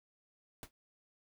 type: noise with exponential decay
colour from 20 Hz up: pink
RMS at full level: -43 dBFS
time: 0.63-0.71 s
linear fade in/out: 0 ms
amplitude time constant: 16 ms
effects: none